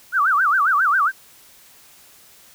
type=tone with vibrato; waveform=sine; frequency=1337 Hz; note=E6; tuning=24 cents sharp; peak=-14 dBFS; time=0.12-1.12 s; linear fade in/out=50 ms; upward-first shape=sine; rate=7.4 Hz; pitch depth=290 cents each way; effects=white hiss -49 dBFS RMS until 2.54 s